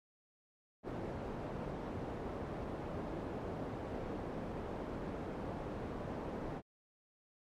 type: low-pass noise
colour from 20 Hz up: white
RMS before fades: -42 dBFS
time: 0.83-6.62 s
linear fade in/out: 50 ms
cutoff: 530 Hz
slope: 12 dB/octave
effects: MP3 64 kbps